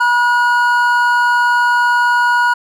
triangle tone pair together, 967 / 1448.9 Hz, B5 / F#6, -37 / -37 cents, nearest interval perfect fifth, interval 700 cents, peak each -11 dBFS, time 0-2.54 s, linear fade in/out 10 ms, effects none

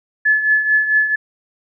sine tone with tremolo, 1722 Hz, A6, 38 cents flat, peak -9 dBFS, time 0.25-1.16 s, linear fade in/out 10 ms, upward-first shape triangle, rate 4.5 Hz, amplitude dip 70%, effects none

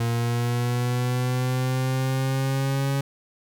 40% pulse linear sweep, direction up, 116.6 to 138.4 Hz, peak -21 dBFS, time 0-3.01 s, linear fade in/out 5 ms, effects none

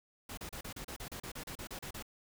pink noise bursts, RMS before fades -44 dBFS, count 15, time 0.29-2.026 s, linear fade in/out 5 ms, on 84 ms, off 34 ms, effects none

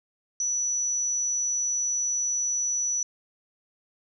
sine tone, 5920 Hz, F#8, in tune, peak -24 dBFS, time 0.4-3.03 s, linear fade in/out 2 ms, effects none

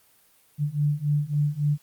sine beating tone pair, 145.2 / 148.8 Hz, D3 / D3, -19 / +23 cents, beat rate 3.6 Hz, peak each -25 / -24 dBFS, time 0.58-1.78 s, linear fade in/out 50 ms, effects white hiss -60 dBFS RMS until 1.82 s + Opus 32 kbps

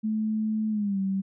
sine tone with pitch glide, 216.9 to 193.24 Hz, A3 to G3, -25 to -25 cents, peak -24 dBFS, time 0.03-1.22 s, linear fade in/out 20 ms, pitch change -200 cents, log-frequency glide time 0.7-0.99 s, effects none

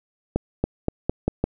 accelerating click train, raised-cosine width 2 ms, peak -7 dBFS, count 6, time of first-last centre 0.36-1.44 s, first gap 280 ms, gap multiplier 0.87, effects none

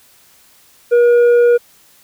sine tone with tanh clipping, 478.8 Hz, A#4, 46 cents sharp, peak -8 dBFS, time 0.91-1.58 s, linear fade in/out 20 ms, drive 5 dB, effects white hiss -49 dBFS RMS until 2.03 s

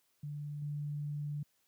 sine tone with level steps, 146.83 Hz, D3, in tune, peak -38 / -35 dBFS, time 0.23-1.43 s, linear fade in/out 5 ms, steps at 0.62 s, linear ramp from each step 2 ms, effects white hiss -75 dBFS RMS until 1.67 s + high-pass 80 Hz 12 dB/octave

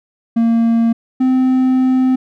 triangle tone pair in turn, 230 / 258.2 Hz, A#3 / C4, -23 / -23 cents, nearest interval major second, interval 200 cents, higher second, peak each -8 dBFS, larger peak neither, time 0.36-0.93 / 1.2-2.16 s, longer second, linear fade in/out 10 ms, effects none

